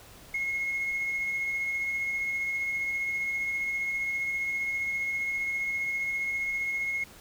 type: tone with tremolo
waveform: sine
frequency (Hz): 2164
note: C#7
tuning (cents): -42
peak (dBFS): -25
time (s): 0.34-7.04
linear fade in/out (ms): 5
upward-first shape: triangle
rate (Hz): 15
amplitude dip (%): 35
effects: tanh soft clip ceiling -24 dBFS + pink hiss -51 dBFS RMS until 7.2 s